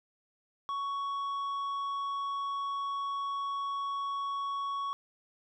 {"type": "tone with tanh clipping", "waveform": "sine", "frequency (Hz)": 1115, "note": "C#6", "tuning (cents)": 10, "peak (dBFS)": -33, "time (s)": [0.69, 4.93], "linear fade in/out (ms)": 0, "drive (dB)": 6, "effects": []}